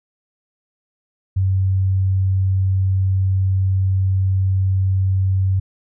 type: tone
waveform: sine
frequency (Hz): 95.2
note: F#2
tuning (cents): +50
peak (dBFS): -14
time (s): 1.36-5.6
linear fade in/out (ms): 10
effects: none